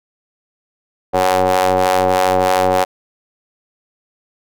sawtooth ring-modulated tone, 92.8 Hz, F#2, 6 cents sharp, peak -5 dBFS, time 1.13-2.85 s, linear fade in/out 20 ms, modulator 648 Hz, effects none

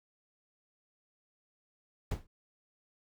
brown noise with exponential decay, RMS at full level -27 dBFS, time 2.11-2.27 s, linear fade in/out 5 ms, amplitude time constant 33 ms, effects none

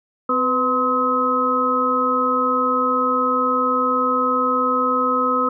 sine tone cluster, 257 / 499.2 / 1039 / 1276 Hz, C4 / B4 / C6 / D#6, -31 / +19 / -12 / +43 cents, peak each -24 / -23 / -25 / -18 dBFS, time 0.29-5.49 s, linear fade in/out 5 ms, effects none

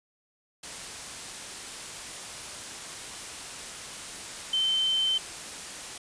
sine tone in noise, 3088 Hz, G7, 27 cents flat, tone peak -23 dBFS, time 4.53-5.18 s, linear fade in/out 5 ms, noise white, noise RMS -39 dBFS, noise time 0.63-5.98 s, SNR +13 dB, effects resampled to 22050 Hz

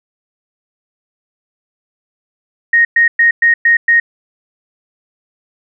sine tone bursts, 1864.7 Hz, A#6, in tune, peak -6 dBFS, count 6, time 2.73-4 s, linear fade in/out 5 ms, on 120 ms, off 110 ms, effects none

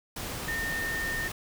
sine tone in noise, 1822 Hz, A#6, 40 cents flat, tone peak -30 dBFS, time 0.48-1.28 s, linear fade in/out 5 ms, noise pink, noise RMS -36 dBFS, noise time 0.16-1.32 s, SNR +3 dB, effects none

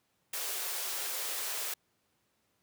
white high-pass noise, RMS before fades -36 dBFS, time 0.33-1.74 s, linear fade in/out 5 ms, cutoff 360 Hz, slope 48 dB/octave, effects pink hiss -75 dBFS RMS until 2.62 s + high-pass 100 Hz 12 dB/octave

